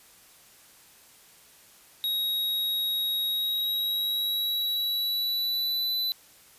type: tone with pitch glide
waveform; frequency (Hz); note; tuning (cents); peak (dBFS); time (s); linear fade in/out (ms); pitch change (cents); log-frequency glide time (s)
square; 3793 to 3995; A#7 to B7; +29 to +19; -26; 2.04-6.12; 0; +90; 3.28-5.95
effects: white hiss -55 dBFS RMS until 6.58 s + resampled to 32000 Hz